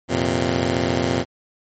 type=chord; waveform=10% pulse; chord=F suspended fourth; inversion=none; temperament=just; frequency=87.31 / 116.41 / 130.96 Hz; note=F2 / Bb2 / C3; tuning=0 / -2 / +2 cents; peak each=-16 dBFS; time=0.08-1.25 s; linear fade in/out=50 ms; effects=low-pass 11000 Hz 12 dB/octave + MP3 32 kbps